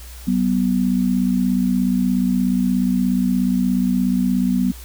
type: tone pair together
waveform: sine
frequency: 190.05 / 246.9 Hz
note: F#3 / B3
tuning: +47 / 0 cents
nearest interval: perfect fourth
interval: 453 cents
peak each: -18 dBFS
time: 0.27-4.72 s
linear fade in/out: 10 ms
effects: added 60 Hz sine -35 dBFS peak until 4.84 s + white hiss -42 dBFS RMS until 4.84 s